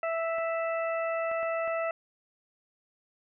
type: harmonic tone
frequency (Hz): 659.3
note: E5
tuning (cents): 0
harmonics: 1 / 2 / 3 / 4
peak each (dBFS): -29 / -35 / -39 / -41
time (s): 0.03-1.91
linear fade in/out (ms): 2
type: clicks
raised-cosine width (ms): 0.5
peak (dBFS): -30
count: 4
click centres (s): 0.384 / 1.315 / 1.43 / 1.677
effects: none